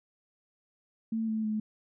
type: tone with pitch steps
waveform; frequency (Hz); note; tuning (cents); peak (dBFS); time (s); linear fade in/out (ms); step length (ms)
sine; 223.7 / 219.3 / 215.1; A3 / A3 / A3; +29 / -6 / -39; -28; 1.12-1.6; 5; 160
effects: none